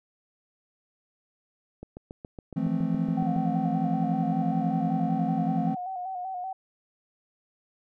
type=click train; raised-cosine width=2 ms; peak=-26 dBFS; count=12; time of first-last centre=1.83-3.364 s; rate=7.17 Hz
type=chord; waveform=triangle; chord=F major seventh; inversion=third; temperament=just; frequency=163.7 / 174.61 / 218.3 / 261.9 Hz; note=E3 / F3 / A3 / C4; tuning=-12 / 0 / -13 / +2 cents; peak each=-28 dBFS; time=2.56-5.75 s; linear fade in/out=10 ms
type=tone with vibrato; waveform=sine; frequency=741 Hz; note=F#5; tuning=2 cents sharp; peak=-31 dBFS; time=3.17-6.53 s; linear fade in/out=5 ms; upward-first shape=square; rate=5.2 Hz; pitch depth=48 cents each way
effects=none